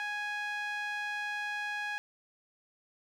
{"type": "tone with band-pass filter", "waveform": "sawtooth", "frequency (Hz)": 830.6, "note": "G#5", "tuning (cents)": 0, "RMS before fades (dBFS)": -36, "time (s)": [0, 1.98], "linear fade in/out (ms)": 0, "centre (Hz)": 1900, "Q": 2.1, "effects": []}